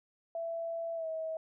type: tone with pitch glide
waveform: sine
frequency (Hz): 666 to 641.8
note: E5 to E5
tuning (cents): +18 to -46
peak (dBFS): -34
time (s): 0.35-1.37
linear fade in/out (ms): 2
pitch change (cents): -64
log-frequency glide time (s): 0.95-1.07
effects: none